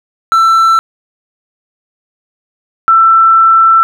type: tone pair in turn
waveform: triangle / sine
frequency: 1335 / 1335 Hz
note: E6 / E6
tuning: +22 / +22 cents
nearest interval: unison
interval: 0 cents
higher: neither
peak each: -3 dBFS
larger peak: neither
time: 0.32-0.79 / 2.88-3.83 s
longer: second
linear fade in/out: 0 ms
effects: none